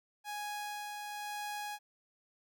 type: tone with tremolo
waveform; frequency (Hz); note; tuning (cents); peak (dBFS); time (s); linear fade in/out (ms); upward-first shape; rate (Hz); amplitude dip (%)
sawtooth; 830.6; G#5; 0; -34; 0.24-1.79; 50; sine; 1; 30
effects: none